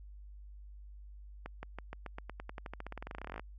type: accelerating click train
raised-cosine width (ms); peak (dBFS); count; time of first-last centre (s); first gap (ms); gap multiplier
0.5; -27; 30; 1.46-3.396; 170; 0.92
effects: added 50 Hz sine -48 dBFS peak until 3.58 s